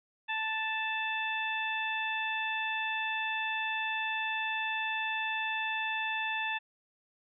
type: harmonic tone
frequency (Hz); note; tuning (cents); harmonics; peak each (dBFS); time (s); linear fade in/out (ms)
880; A5; 0; 1 / 2 / 3 / 4; -36 / -35 / -35 / -41; 0.28-6.59; 20
effects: none